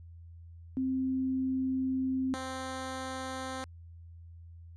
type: tone pair in turn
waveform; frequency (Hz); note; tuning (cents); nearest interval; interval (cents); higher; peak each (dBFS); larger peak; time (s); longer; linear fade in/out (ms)
sine / 10% pulse; 261.6 / 261.6; C4 / C4; 0 / 0; unison; 0; neither; -28; neither; 0.77-2.34 / 2.34-3.64; first; 0
effects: added 84 Hz sine -47 dBFS peak until 4.76 s + resampled to 24000 Hz